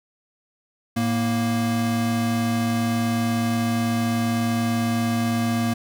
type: tone pair together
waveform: square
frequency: 109.66 / 233.1 Hz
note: A2 / A#3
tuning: -5 / 0 cents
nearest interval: octave + minor second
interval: 1305 cents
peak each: -27 / -22 dBFS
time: 0.96-5.74 s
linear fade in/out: 10 ms
effects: none